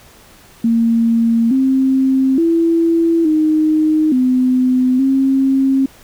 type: tone with pitch steps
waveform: sine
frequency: 230 / 264.8 / 332.5 / 310.3 / 254.6 / 268.4 Hz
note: A#3 / C4 / E4 / D#4 / C4 / C4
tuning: -23 / +21 / +15 / -5 / -47 / +44 cents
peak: -10 dBFS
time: 0.64-5.86 s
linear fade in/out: 5 ms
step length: 870 ms
effects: pink hiss -44 dBFS RMS until 6.03 s